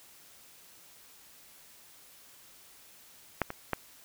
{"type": "clicks", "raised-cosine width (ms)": 0.5, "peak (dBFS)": [-11, -21, -13], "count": 3, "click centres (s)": [3.417, 3.504, 3.733], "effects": ["white hiss -56 dBFS RMS until 4.04 s"]}